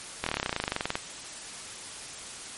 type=slowing click train; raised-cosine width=0.3 ms; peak=-11 dBFS; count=21; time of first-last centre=0.24-0.955 s; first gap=24 ms; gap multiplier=1.04; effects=white hiss -41 dBFS RMS until 2.57 s + MP3 48 kbps